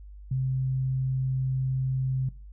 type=tone; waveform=sine; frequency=131.2 Hz; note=C3; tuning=5 cents sharp; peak=-24 dBFS; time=0.31-2.29 s; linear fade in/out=5 ms; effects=noise-tail reverb RT60 0.3 s tail -19 dB re dry + added 50 Hz sine -42 dBFS peak until 2.52 s